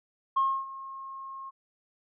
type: tone with ADSR envelope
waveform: sine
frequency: 1077 Hz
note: C6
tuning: 50 cents sharp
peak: -20 dBFS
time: 0.36-1.51 s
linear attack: 12 ms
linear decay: 280 ms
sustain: -18 dB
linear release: 25 ms
effects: tanh soft clip ceiling -17 dBFS